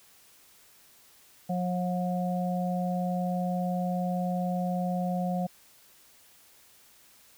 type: harmonic tone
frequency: 180 Hz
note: F#3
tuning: 47 cents flat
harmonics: 1 / 3 / 4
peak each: -28 / -36 / -33 dBFS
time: 1.49-5.47 s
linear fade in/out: 10 ms
effects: white hiss -58 dBFS RMS until 7.37 s